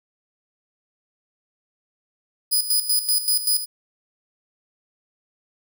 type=tone with tremolo; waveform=10% pulse; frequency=4978 Hz; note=D#8; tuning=in tune; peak=-10 dBFS; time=2.51-3.66 s; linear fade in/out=20 ms; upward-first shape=square; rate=5.2 Hz; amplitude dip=70%; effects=none